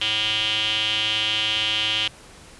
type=tone with band-pass filter; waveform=square; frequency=108.7 Hz; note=A2; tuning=21 cents flat; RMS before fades=-23 dBFS; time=0.01-2.08 s; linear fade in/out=5 ms; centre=3100 Hz; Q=7.8; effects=pink hiss -46 dBFS RMS until 2.59 s + resampled to 24000 Hz